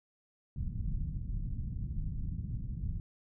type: low-pass noise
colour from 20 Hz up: pink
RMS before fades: -36 dBFS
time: 0.56-3 s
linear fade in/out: 2 ms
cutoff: 170 Hz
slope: 24 dB/octave
effects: none